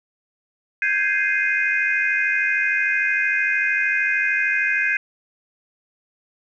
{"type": "chord", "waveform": "sine", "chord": "Ab major seventh", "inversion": "third", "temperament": "equal", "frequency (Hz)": [1568, 1661.2, 2093, 2489], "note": ["G6", "Ab6", "C7", "Eb7"], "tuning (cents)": [0, 0, 0, 0], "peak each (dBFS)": -23, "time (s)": [0.82, 4.97], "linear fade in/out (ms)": 2, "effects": ["tanh soft clip ceiling -7 dBFS"]}